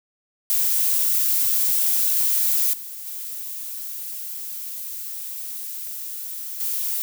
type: noise with level steps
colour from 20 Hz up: violet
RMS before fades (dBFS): -20 / -35 / -32 / -25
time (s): 0.5-7.02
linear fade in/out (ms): 0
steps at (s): 2.73 / 3.06 / 6.6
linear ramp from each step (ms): 5
effects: none